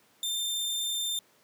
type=tone; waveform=sawtooth; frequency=3591 Hz; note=A7; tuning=35 cents sharp; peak=-26 dBFS; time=0.23-1.19 s; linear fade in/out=2 ms; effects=pink hiss -63 dBFS RMS until 1.43 s + high-pass 200 Hz 12 dB/octave